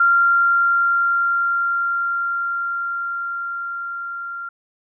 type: tone with level ramp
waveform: sine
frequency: 1385 Hz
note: F6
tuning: 15 cents flat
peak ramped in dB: -11 to -27 dBFS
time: 0-4.49 s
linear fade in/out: 5 ms
effects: none